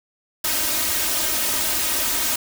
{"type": "noise with comb filter", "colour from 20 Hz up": "white", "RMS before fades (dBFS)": -22, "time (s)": [0.44, 2.36], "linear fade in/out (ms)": 5, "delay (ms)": 3.2, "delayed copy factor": 0.75, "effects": []}